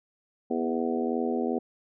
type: harmonic tone with a mistuned harmonic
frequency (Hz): 82.41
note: E2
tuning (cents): 0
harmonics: 3 / 4 / 5 / 6 / 7 / 8 / 9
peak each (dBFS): -29 / -33 / -31 / -34 / -45 / -39 / -36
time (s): 0.5-1.59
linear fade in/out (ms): 10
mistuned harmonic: 3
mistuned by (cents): -21
effects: none